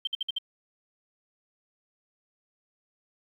sine tone bursts, 3136 Hz, G7, in tune, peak -26 dBFS, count 5, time 0.05-0.385 s, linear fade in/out 5 ms, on 23 ms, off 55 ms, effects 10-bit

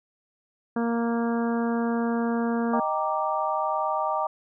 harmonic tone, 233.1 Hz, A#3, in tune, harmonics 1 / 2 / 3 / 4 / 5 / 6 / 7, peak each -24 / -30 / -34 / -36 / -38 / -40 / -41 dBFS, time 0.76-2.8 s, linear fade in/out 5 ms
sine chord, Eb major seventh, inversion none, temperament equal, 622.3 / 784 / 932.3 / 1174.7 Hz, Eb5 / G5 / Bb5 / D6, 0 / 0 / 0 / 0 cents, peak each -29 dBFS, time 2.73-4.27 s, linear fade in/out 5 ms
effects none

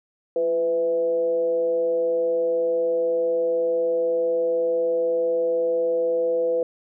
sine tone with frequency modulation, 501 Hz, B4, 25 cents sharp, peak -19 dBFS, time 0.36-6.63 s, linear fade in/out 2 ms, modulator 158 Hz, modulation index 0.45, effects none

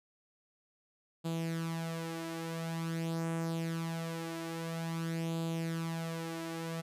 sawtooth tone with flanger, 164.81 Hz, E3, in tune, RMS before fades -37 dBFS, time 1.24-6.82 s, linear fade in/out 20 ms, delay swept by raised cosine 0.26 to 5.96 ms, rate 0.24 Hz, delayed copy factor +0.6, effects resampled to 32000 Hz

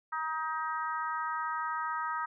harmonic tone, 315.6 Hz, D#4, 25 cents sharp, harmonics 3 / 4 / 5 / 6, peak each -36 / -34 / -40 / -44 dBFS, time 0.12-2.26 s, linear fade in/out 10 ms, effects none

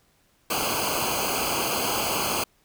pink noise with comb filter, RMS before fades -26 dBFS, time 0.5-2.44 s, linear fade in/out 5 ms, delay 0.54 ms, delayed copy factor -1, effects pink hiss -64 dBFS RMS until 2.64 s

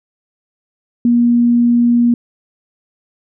sine tone, 238.5 Hz, A#3, 40 cents sharp, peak -8 dBFS, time 1.05-2.14 s, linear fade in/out 2 ms, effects none

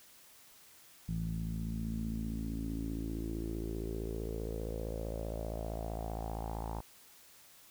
sawtooth tone with low-pass filter sweep, 55.3 Hz, A1, 9 cents sharp, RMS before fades -38 dBFS, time 1.08-6.81 s, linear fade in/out 10 ms, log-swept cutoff 170 to 900 Hz, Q 5.3, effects white hiss -59 dBFS RMS until 7.7 s

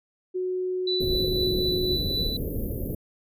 sine tone with pitch glide, 367.8 to 364.4 Hz, F#4 to F#4, -10 to -26 cents, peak -25 dBFS, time 0.34-1.97 s, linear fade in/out 20 ms, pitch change -16 cents, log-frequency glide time 1.17-1.71 s
sine tone with tremolo, 3975 Hz, B7, 10 cents sharp, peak -24 dBFS, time 0.87-2.37 s, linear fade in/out 5 ms, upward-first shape triangle, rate 4 Hz, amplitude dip 50%
pink band-stop noise, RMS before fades -29 dBFS, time 1-2.95 s, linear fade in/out 5 ms, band 530 to 13000 Hz, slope 48 dB/octave
effects resampled to 32000 Hz

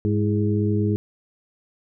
harmonic tone with a mistuned harmonic, 103.6 Hz, G#2, 4 cents flat, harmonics 1 / 2 / 3 / 4, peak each -21 / -24 / -26 / -27 dBFS, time 0.05-0.96 s, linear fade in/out 0 ms, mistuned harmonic 3, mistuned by +75 cents, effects none

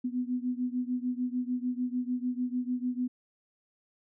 sine beating tone pair, 246.9 / 253.6 Hz, B3 / B3, 0 / +46 cents, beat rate 6.7 Hz, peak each -31 / -33 dBFS, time 0.04-3.08 s, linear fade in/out 10 ms, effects none

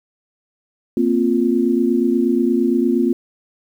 sine chord, Bb suspended second, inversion none, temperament equal, 233.1 / 261.6 / 349.2 Hz, Bb3 / C4 / F4, 0 / 0 / 0 cents, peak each -18 dBFS, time 0.97-3.13 s, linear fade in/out 2 ms, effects 8-bit

